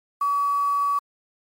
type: tone with quantisation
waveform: sine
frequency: 1138 Hz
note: C#6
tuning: 45 cents sharp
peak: -19 dBFS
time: 0.21-0.99 s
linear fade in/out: 5 ms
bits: 7
effects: MP3 64 kbps